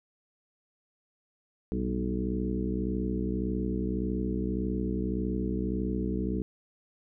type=harmonic tone with a mistuned harmonic; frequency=61.74 Hz; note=B1; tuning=in tune; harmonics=1 / 2 / 3 / 4 / 5 / 6 / 7; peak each=-34 / -39 / -32 / -37 / -35 / -39 / -38 dBFS; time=1.72-6.42 s; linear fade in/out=0 ms; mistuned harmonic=3; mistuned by=+80 cents; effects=none